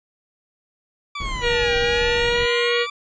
20% pulse exponential two-way sweep, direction down then up, 1174.7 to 781 to 1174.7 Hz, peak -22 dBFS, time 1.15-2.9 s, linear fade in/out 5 ms, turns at 1.76 s
brown noise, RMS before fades -30 dBFS, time 1.2-2.46 s, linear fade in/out 5 ms
harmonic tone, 477.4 Hz, A#4, 41 cents sharp, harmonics 1 / 3 / 4 / 5 / 6 / 7 / 8 / 9, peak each -20 / -29 / -26 / -27 / -28 / -32 / -33 / -33 dBFS, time 1.41-2.87 s, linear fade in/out 50 ms
effects resampled to 16000 Hz

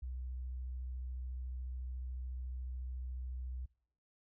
sine tone with vibrato, 63.1 Hz, B1, 38 cents sharp, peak -39 dBFS, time 0.02-3.66 s, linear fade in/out 10 ms, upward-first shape square, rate 14 Hz, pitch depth 13 cents each way, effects noise-tail reverb RT60 0.7 s tail -25 dB re dry

